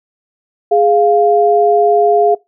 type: tone pair together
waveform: sine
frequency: 415.3 / 698.4 Hz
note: G#4 / F5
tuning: 0 / 0 cents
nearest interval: major sixth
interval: 900 cents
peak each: -10 dBFS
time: 0.71-2.35 s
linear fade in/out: 10 ms
effects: noise-tail reverb RT60 0.2 s tail -22 dB re dry